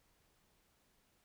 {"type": "silence", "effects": ["pink hiss -74 dBFS RMS until 1.24 s"]}